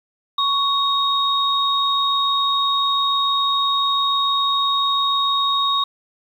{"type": "tone pair together", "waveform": "sine", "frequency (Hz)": [1113, 3746], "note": ["C#6", "A#7"], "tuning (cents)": [7, 8], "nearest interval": "octave + major sixth", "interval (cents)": 2101, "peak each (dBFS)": -19, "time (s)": [0.38, 5.84], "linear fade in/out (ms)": 5, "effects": ["8-bit"]}